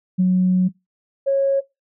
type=tone pair in turn; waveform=sine; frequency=183.7 / 548.3 Hz; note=F#3 / C#5; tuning=-12 / -19 cents; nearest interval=octave + perfect fifth; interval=1893 cents; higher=second; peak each=-12 / -14 dBFS; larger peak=first; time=0.18-0.69 / 1.26-1.61 s; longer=first; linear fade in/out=20 ms; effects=noise-tail reverb RT60 0.2 s tail -21 dB re dry + tanh soft clip ceiling -8 dBFS